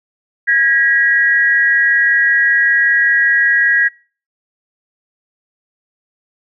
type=tone pair together; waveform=sine; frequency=1643.2 / 1918 Hz; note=G#6 / A#6; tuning=-19 / +49 cents; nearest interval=minor third; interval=268 cents; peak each=-12 dBFS; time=0.47-3.89 s; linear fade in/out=20 ms; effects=noise-tail reverb RT60 0.4 s tail -26 dB re dry